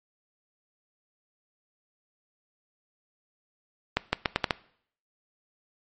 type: accelerating click train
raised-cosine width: 0.3 ms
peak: -6 dBFS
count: 6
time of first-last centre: 3.97-4.508 s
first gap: 160 ms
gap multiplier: 0.8
effects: noise-tail reverb RT60 0.6 s tail -20 dB re dry + MP3 32 kbps